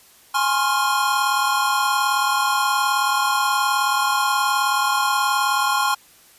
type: chord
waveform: square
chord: Db major seventh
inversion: second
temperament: equal with one note detuned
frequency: 830.6 / 1046.5 / 1085.3 / 1396.9 Hz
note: Ab5 / C6 / Db6 / F6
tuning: 0 / 0 / -37 / 0 cents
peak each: -24 dBFS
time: 0.34-5.95 s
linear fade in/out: 10 ms
effects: white hiss -51 dBFS RMS until 6.38 s + resampled to 32000 Hz